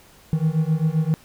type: beating tone pair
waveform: triangle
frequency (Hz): 154.5 / 162.1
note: D#3 / E3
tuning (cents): -12 / -29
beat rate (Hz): 7.6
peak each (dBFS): -19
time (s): 0.33-1.14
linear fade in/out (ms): 0
effects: pink hiss -51 dBFS RMS until 1.24 s